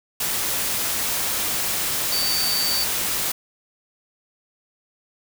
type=tone in noise; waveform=sine; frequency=4583 Hz; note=D8; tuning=43 cents flat; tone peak=-22 dBFS; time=2.12-2.84 s; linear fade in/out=5 ms; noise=white; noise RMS=-24 dBFS; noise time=0.2-3.32 s; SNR=-1 dB; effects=none